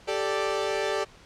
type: chord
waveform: sawtooth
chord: G suspended second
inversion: none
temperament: equal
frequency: 392 / 440 / 587.3 Hz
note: G4 / A4 / D5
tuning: 0 / 0 / 0 cents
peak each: -26 dBFS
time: 0.07-1.05 s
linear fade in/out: 20 ms
effects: pink hiss -52 dBFS RMS until 1.25 s + low-pass 6000 Hz 12 dB/octave